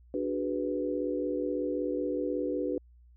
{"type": "chord", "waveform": "sine", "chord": "G# half-diminished seventh", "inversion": "second", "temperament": "equal", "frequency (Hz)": [293.7, 370, 415.3, 493.9], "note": ["D4", "F#4", "G#4", "B4"], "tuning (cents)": [0, 0, 0, 0], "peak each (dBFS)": [-33, -34, -39, -33], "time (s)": [0.14, 2.78], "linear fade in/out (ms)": 2, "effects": ["added 60 Hz sine -54 dBFS peak until 3.16 s"]}